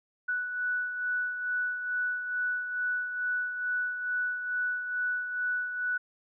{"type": "beating tone pair", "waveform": "sine", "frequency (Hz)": [1480, 1482.3], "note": ["F#6", "F#6"], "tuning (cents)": [0, 3], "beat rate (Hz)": 2.3, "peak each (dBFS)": [-29, -38], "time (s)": [0.28, 5.98], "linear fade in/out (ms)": 10, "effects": []}